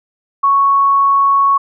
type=tone; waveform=sine; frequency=1108.7 Hz; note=C#6; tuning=in tune; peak=-8 dBFS; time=0.43-1.58 s; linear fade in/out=10 ms; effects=none

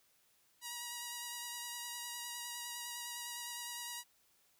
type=tone with vibrato; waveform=5% pulse; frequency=958 Hz; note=A#5; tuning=47 cents sharp; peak=-30 dBFS; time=0.61-4.04 s; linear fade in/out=50 ms; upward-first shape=sine; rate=9.8 Hz; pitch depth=18 cents each way; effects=white hiss -72 dBFS RMS until 4.59 s

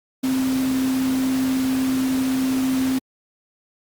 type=tone in noise; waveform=sine; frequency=261.6 Hz; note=C4; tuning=in tune; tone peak=-18 dBFS; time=0.23-2.99 s; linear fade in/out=10 ms; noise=pink; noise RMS=-31 dBFS; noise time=0.23-2.99 s; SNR=+10 dB; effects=high-pass 100 Hz 12 dB/octave + Opus 48 kbps

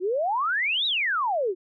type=exponential two-way sweep; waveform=sine; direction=up then down; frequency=343.1 to 3951 to 343.1 Hz; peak=-22 dBFS; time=0-1.55 s; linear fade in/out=50 ms; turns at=0.86 s; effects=none

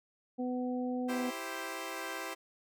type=harmonic tone; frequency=250.1 Hz; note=B3; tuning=22 cents sharp; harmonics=1 / 2 / 3; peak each=-33 / -39 / -43 dBFS; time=0.38-1.31 s; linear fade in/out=20 ms
type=chord; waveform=10% pulse; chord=C major; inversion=first; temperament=equal; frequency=329.6 / 392 / 523.3 Hz; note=E4 / G4 / C5; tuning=0 / 0 / 0 cents; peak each=-34 dBFS; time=1.08-2.35 s; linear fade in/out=20 ms
effects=none

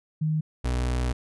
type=tone pair in turn; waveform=sine / 35% pulse; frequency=155.56 / 61.73 Hz; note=D#3 / B1; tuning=0 / 0 cents; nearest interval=octave + major third; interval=1600 cents; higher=first; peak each=-22 / -22 dBFS; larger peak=neither; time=0.21-0.41 / 0.64-1.13 s; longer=second; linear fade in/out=10 ms; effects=resampled to 24000 Hz

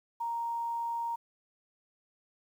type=tone with quantisation; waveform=sine; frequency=932.3 Hz; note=A#5; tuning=in tune; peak=-31 dBFS; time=0.2-1.16 s; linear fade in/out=10 ms; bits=10; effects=none

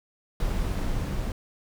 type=noise with level ramp; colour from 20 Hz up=brown; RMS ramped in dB=-26 to -29 dBFS; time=0.4-1.32 s; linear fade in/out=2 ms; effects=none

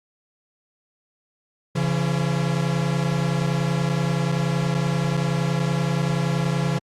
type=tone pair together; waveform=45% pulse; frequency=138.59 / 169.13 Hz; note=C#3 / E3; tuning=0 / +45 cents; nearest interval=minor third; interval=345 cents; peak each=-23 dBFS; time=1.75-6.79 s; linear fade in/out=10 ms; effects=low-pass 8000 Hz 12 dB/octave + Opus 48 kbps

